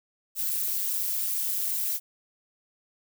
violet noise with amplitude modulation, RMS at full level -25 dBFS, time 0.35-2 s, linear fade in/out 50 ms, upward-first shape sine, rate 196 Hz, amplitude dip 80%, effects none

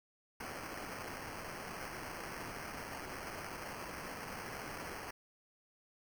blue noise with sample-and-hold, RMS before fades -45 dBFS, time 0.4-5.11 s, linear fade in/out 5 ms, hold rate 3675 Hz, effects none

